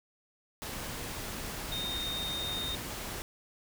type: tone in noise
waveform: sine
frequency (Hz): 3683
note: A#7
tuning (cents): -22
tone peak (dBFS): -34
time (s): 1.72-2.75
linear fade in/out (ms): 0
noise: pink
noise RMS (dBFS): -39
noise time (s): 0.62-3.22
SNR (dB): +2
effects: none